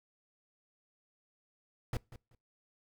brown noise with echo, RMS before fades -34 dBFS, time 1.93-1.97 s, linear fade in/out 2 ms, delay 190 ms, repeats 2, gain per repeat -15 dB, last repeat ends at 2.35 s, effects noise-tail reverb RT60 0.3 s tail -25 dB re dry

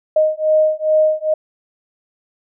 sine beating tone pair, 620 / 622.4 Hz, D#5 / D#5, -6 / 0 cents, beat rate 2.4 Hz, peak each -15 dBFS, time 0.16-1.34 s, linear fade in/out 5 ms, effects none

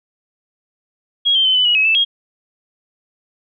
sine tone with pitch steps, 3297 / 3149 / 3059 / 3002 / 2908 / 2560 / 2639 / 3265 Hz, G#7 / G7 / G7 / F#7 / F#7 / D#7 / E7 / G#7, -13 / +7 / -43 / +24 / -31 / +49 / +1 / -30 cents, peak -11 dBFS, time 1.25-2.05 s, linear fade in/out 20 ms, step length 100 ms, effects none

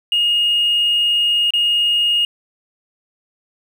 triangle tone with dropouts, 2857 Hz, F7, 39 cents sharp, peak -10 dBFS, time 0.12-2.25 s, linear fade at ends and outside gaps 2 ms, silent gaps 1.506-1.536 s, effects tanh soft clip ceiling -10 dBFS + 8-bit

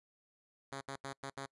5% pulse tone bursts at uneven times, 136.8 Hz, C#3, 23 cents flat, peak -30 dBFS, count 5, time 0.72-0.81 / 0.88-0.96 / 1.04-1.13 / 1.23-1.3 / 1.37-1.46 s, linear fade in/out 5 ms, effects noise-tail reverb RT60 0.1 s tail -26 dB re dry + resampled to 24000 Hz

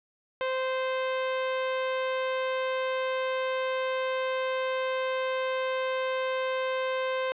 sawtooth tone, 520 Hz, C5, 11 cents flat, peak -23 dBFS, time 0.41-7.32 s, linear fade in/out 0 ms, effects resampled to 8000 Hz + 10-bit

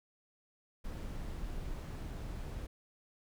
brown noise, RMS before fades -41 dBFS, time 0.84-2.67 s, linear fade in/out 10 ms, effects none

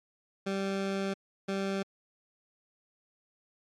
20% pulse tone bursts at uneven times, 195.1 Hz, G3, 8 cents flat, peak -25 dBFS, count 2, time 0.46-1.14 / 1.48-1.83 s, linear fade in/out 10 ms, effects low-pass 6000 Hz 12 dB/octave + MP3 96 kbps

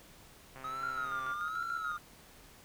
click train, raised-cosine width 0.5 ms, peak -34 dBFS, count 101, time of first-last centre 0.56-1.318 s, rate 132 Hz
triangle tone with vibrato, 1259 Hz, D#6, 20 cents sharp, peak -35 dBFS, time 0.64-1.97 s, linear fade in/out 5 ms, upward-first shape sine, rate 1.2 Hz, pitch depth 120 cents each way
sine tone with tremolo, 1408 Hz, F6, 14 cents sharp, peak -35 dBFS, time 0.83-1.98 s, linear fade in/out 0 ms, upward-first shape square, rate 6.9 Hz, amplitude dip 60%
effects pink hiss -57 dBFS RMS until 2.64 s

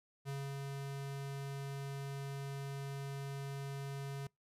square tone with ADSR envelope, 138.59 Hz, C#3, in tune, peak -39 dBFS, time 0.25-4.27 s, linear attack 38 ms, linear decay 240 ms, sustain -2 dB, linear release 4 ms, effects noise-tail reverb RT60 0.2 s tail -26 dB re dry + resampled to 32000 Hz

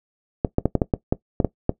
clicks, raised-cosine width 2 ms, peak -4 dBFS, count 10, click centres 0.448 / 0.584 / 0.656 / 0.753 / 0.818 / 0.938 / 1.125 / 1.402 / 1.447 / 1.694 s, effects noise-tail reverb RT60 0.1 s tail -18 dB re dry

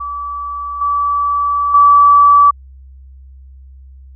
sine tone with level steps, 1152 Hz, D6, 34 cents flat, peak -20 / -12 / -4 dBFS, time 0-2.51 s, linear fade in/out 10 ms, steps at 0.81 / 1.74 s, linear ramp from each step 5 ms, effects added 66 Hz sine -35 dBFS peak until 4.15 s

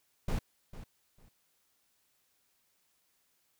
brown noise with echo, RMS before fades -31 dBFS, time 0.28-0.39 s, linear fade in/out 5 ms, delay 450 ms, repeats 2, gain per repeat -14 dB, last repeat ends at 1.29 s, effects white hiss -74 dBFS RMS until 3.59 s

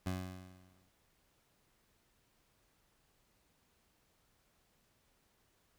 20% pulse tone with exponential decay, 92.3 Hz, F#2, 4 cents flat, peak -29 dBFS, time 0.06-0.89 s, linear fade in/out 5 ms, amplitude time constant 180 ms, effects pink hiss -74 dBFS RMS until 5.78 s

